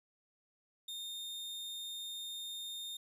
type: tone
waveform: 40% pulse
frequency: 3653 Hz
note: A#7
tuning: 36 cents flat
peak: -40 dBFS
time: 0.88-2.97 s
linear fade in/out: 5 ms
effects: none